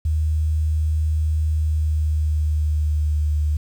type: tone with pitch glide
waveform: sine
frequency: 77.78 to 75.3 Hz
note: D#2 to D2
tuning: 0 to +44 cents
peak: -17 dBFS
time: 0.05-3.57 s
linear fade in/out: 5 ms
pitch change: -56 cents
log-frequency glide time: 1.51-3.39 s
effects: 8-bit